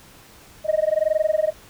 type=tone with amplitude modulation; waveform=sine; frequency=622.3 Hz; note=D#5; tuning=in tune; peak=-12 dBFS; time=0.64-1.53 s; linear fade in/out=50 ms; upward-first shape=sine; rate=21.5 Hz; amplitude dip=100%; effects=tanh soft clip ceiling -12 dBFS + pink hiss -48 dBFS RMS until 1.69 s